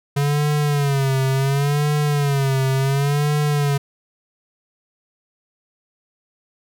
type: tone with vibrato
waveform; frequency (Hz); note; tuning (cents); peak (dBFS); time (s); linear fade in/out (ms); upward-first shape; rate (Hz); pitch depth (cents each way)
square; 140.7; C#3; +26; -17; 0.16-3.78; 10; sine; 0.7; 96
effects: none